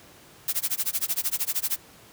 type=noise with tremolo; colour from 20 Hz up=blue; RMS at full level=-24 dBFS; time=0.48-1.77 s; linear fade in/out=0 ms; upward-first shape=sine; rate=13 Hz; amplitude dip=100%; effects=pink hiss -51 dBFS RMS until 2.12 s + high-pass 80 Hz 12 dB/octave